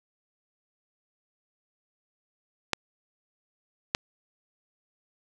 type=clicks; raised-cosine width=0.2 ms; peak=-6 dBFS; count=2; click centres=2.733 / 3.949 s; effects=none